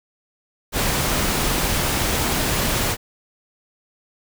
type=noise; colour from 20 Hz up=pink; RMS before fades=-21 dBFS; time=0.72-2.97 s; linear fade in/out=50 ms; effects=none